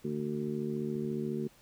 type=harmonic tone; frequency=74.3 Hz; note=D2; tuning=21 cents sharp; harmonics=2 / 3 / 4 / 5 / 6; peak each=-39 / -35 / -46 / -36 / -44 dBFS; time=0.04-1.48 s; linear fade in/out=10 ms; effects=pink hiss -61 dBFS RMS until 1.61 s